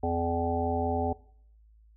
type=harmonic tone; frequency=84.7 Hz; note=E2; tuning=48 cents sharp; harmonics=1 / 3 / 5 / 7 / 9 / 10; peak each=-32 / -33 / -32 / -35 / -31 / -40 dBFS; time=0.03-1.13 s; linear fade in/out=5 ms; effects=noise-tail reverb RT60 0.6 s tail -21 dB re dry + added 54 Hz sine -55 dBFS peak until 1.96 s